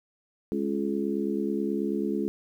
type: harmonic tone with a mistuned harmonic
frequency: 69.3 Hz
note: C#2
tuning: in tune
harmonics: 3 / 4 / 5 / 6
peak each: -30 / -31 / -31 / -33 dBFS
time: 0.52-2.28 s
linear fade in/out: 0 ms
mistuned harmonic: 6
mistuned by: +38 cents
effects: 10-bit